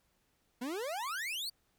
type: exponential sweep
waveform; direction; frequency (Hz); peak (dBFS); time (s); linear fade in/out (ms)
40% pulse; up; 233.1 to 4708; -35; 0.61-1.5; 10
effects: pink hiss -75 dBFS RMS until 1.78 s